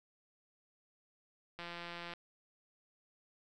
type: click train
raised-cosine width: 0.3 ms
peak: -29 dBFS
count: 95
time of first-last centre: 1.59-2.137 s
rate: 172 Hz
effects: none